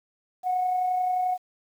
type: tone with amplitude modulation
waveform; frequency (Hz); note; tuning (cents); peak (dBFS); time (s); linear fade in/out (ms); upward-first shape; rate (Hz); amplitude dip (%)
sine; 733; F#5; -16; -20; 0.43-1.38; 50; sine; 31.4; 35
effects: tanh soft clip ceiling -17 dBFS + 9-bit